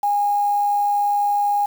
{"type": "tone with quantisation", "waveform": "sine", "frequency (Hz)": 818, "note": "G#5", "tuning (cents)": -26, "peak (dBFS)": -16, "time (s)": [0.03, 1.66], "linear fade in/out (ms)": 5, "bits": 6, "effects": []}